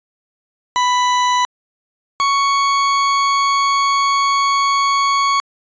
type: tone pair in turn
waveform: 40% pulse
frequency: 991 / 1112.4 Hz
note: B5 / C#6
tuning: +6 / +6 cents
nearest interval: major second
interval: 200 cents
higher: second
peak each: -12 dBFS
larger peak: neither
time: 0.76-1.45 / 2.2-5.4 s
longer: second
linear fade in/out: 0 ms
effects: resampled to 16000 Hz